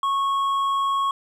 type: tone with hard clipping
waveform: triangle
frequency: 1100 Hz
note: C#6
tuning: 14 cents flat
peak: -21 dBFS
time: 0.03-1.11 s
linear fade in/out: 2 ms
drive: 8 dB
effects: none